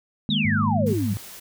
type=chord; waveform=sine; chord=D# suspended fourth; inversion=none; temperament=equal; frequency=155.56 / 207.7 / 233.1 Hz; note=D#3 / G#3 / A#3; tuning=0 / 0 / 0 cents; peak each=-27 / -24 / -26 dBFS; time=0.29-0.93 s; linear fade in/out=0 ms
type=exponential sweep; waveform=sine; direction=down; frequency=3929 to 177.5 Hz; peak=-23 dBFS; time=0.3-1.14 s; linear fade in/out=5 ms
type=tone with tremolo; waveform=sine; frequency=103.83 Hz; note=G#2; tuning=in tune; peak=-23 dBFS; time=0.45-1.17 s; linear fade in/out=0 ms; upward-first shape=sine; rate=14 Hz; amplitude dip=30%
type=noise; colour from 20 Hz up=white; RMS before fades=-41 dBFS; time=0.86-1.4 s; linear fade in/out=10 ms
effects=none